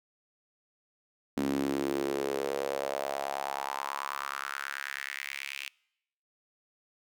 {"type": "tone with high-pass filter sweep", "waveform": "sawtooth", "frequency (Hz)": 69.3, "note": "C#2", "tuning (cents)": 0, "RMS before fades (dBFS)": -34, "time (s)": [1.37, 5.68], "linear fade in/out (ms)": 0, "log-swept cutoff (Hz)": [250, 2600], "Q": 4, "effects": ["noise-tail reverb RT60 0.8 s tail -26 dB re dry"]}